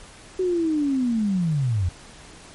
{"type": "linear sweep", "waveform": "sine", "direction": "down", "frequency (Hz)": [376.4, 82.41], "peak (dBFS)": -19, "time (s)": [0.39, 1.89], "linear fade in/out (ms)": 5, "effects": ["pink hiss -45 dBFS RMS until 2.54 s", "MP3 48 kbps"]}